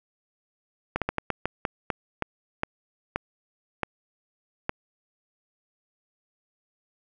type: slowing click train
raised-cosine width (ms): 0.5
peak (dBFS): -10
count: 13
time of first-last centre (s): 0.96-4.694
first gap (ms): 57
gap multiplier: 1.28
effects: none